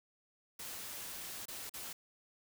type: noise with dropouts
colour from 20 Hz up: white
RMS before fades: -45 dBFS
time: 0.59-1.93 s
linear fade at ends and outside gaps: 5 ms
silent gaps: 1.456-1.482 / 1.696-1.738 s
effects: none